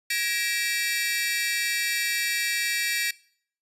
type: tone cluster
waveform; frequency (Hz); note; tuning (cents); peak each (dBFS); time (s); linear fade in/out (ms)
sawtooth; 1656 / 1897 / 2336 / 2656 / 4434; G#6 / A#6 / D7 / E7 / C#8; -5 / +30 / -10 / +12 / 0; -31 / -25 / -26 / -30 / -30; 0.1-3.11; 5
effects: noise-tail reverb RT60 0.6 s tail -23 dB re dry + resampled to 32000 Hz